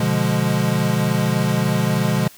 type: chord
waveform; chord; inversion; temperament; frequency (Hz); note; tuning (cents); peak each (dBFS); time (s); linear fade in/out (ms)
square; B diminished seventh; none; equal; 123.47 / 146.83 / 174.61 / 207.7; B2 / D3 / F3 / Ab3; 0 / 0 / 0 / 0; -23; 0-2.28; 5
effects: white hiss -45 dBFS RMS until 2.37 s